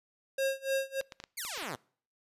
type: tone with tremolo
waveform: square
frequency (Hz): 539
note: C#5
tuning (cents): -49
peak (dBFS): -27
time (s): 0.38-1.01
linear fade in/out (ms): 5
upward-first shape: sine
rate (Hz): 3.4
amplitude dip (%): 95
type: clicks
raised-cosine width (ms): 0.2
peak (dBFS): -25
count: 7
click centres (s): 1.012 / 1.122 / 1.201 / 1.239 / 1.45 / 1.577 / 1.626
type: exponential sweep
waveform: 5% pulse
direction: down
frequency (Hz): 2384 to 110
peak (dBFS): -25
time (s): 1.37-1.76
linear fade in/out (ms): 10
effects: noise-tail reverb RT60 0.5 s tail -25 dB re dry + resampled to 32000 Hz